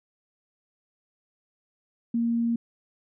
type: tone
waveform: sine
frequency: 233.1 Hz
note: A#3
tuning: in tune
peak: -22 dBFS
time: 2.14-2.56 s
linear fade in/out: 5 ms
effects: none

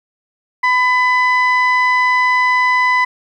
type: tone pair together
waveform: sine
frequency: 1002 / 2004 Hz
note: B5 / B6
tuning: +25 / +25 cents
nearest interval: octave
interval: 1200 cents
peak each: -11 dBFS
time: 0.63-3.05 s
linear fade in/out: 10 ms
effects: tanh soft clip ceiling -8 dBFS + 8-bit

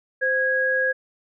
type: tone pair together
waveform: sine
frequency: 520 / 1650.9 Hz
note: C5 / G#6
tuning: -11 / -11 cents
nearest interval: octave + minor sixth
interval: 2000 cents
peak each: -24 / -20 dBFS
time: 0.21-0.93 s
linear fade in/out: 20 ms
effects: none

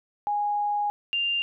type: tone pair in turn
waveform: sine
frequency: 826 / 2793 Hz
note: G#5 / F7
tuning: -10 / -1 cents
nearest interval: octave + major sixth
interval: 2109 cents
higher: second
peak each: -23 dBFS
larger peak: neither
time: 0.27-0.9 / 1.13-1.42 s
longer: first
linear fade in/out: 0 ms
effects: none

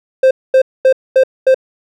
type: tone bursts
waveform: triangle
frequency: 524 Hz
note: C5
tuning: 2 cents sharp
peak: -3 dBFS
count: 5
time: 0.23-1.545 s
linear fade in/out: 5 ms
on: 79 ms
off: 230 ms
effects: none

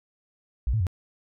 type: tone with pitch steps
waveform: sine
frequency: 59.7 / 110.7 / 89.7 Hz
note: A#1 / A2 / F2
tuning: +42 / +11 / +47 cents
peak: -21 dBFS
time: 0.67-0.868 s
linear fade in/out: 0 ms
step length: 66 ms
effects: none

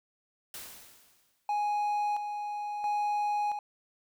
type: noise with exponential decay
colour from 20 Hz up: white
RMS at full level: -41 dBFS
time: 0.54-1.56 s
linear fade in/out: 2 ms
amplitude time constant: 220 ms
type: tone with tremolo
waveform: triangle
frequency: 830.6 Hz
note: G#5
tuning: in tune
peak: -25 dBFS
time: 1.49-3.59 s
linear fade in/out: 2 ms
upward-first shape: square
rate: 0.74 Hz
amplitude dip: 50%
effects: none

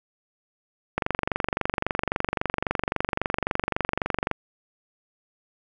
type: click train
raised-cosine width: 0.5 ms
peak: -8 dBFS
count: 80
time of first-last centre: 0.98-4.313 s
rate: 23.7 Hz
effects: none

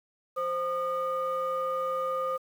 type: tone pair together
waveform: sine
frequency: 523.3 / 1220.4 Hz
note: C5 / D#6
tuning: 0 / -34 cents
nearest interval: octave + minor third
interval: 1466 cents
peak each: -29 / -29 dBFS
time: 0.36-2.38 s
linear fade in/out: 20 ms
effects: tanh soft clip ceiling -22 dBFS + 9-bit

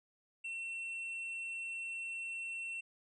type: tone with hard clipping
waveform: sine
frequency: 2705 Hz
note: E7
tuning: 44 cents sharp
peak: -40 dBFS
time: 0.44-2.81 s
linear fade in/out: 10 ms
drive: 3 dB
effects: resampled to 22050 Hz

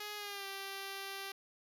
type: tone with pitch glide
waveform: 5% pulse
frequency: 417.3 to 391.6 Hz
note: G#4 to G4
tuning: +8 to -2 cents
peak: -30 dBFS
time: 0-1.32 s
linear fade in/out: 5 ms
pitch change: -110 cents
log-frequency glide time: 0.16-0.46 s
effects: none

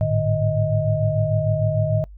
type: tone cluster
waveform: sine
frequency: 104.5 / 111.2 / 150.3 / 628 Hz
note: G#2 / A2 / D3 / D#5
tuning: +11 / +19 / +40 / +16 cents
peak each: -23 dBFS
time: 0.01-2.04 s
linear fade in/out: 0 ms
effects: noise-tail reverb RT60 0.1 s tail -25 dB re dry + added 50 Hz sine -38 dBFS peak until 2.17 s

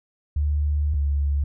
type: tone pair in turn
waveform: sine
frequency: 73.7 / 71.31 Hz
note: D2 / C#2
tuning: +7 / +50 cents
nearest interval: minor second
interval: 57 cents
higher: first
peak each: -19 dBFS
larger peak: neither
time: 0.36-0.94 / 0.94-1.44 s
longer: first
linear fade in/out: 5 ms
effects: none

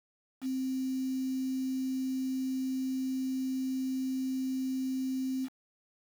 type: tone with quantisation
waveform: sine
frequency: 261.7 Hz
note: C4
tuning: in tune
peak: -30 dBFS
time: 0.41-5.49 s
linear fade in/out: 50 ms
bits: 8
effects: none

